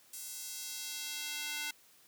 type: tone with high-pass filter sweep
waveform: square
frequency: 297.7 Hz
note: D4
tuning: 24 cents sharp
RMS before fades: -41 dBFS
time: 0.13-1.71 s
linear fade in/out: 5 ms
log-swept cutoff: 8100 to 2100 Hz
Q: 0.99
effects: white hiss -63 dBFS RMS until 2.07 s + high-pass 80 Hz 12 dB/octave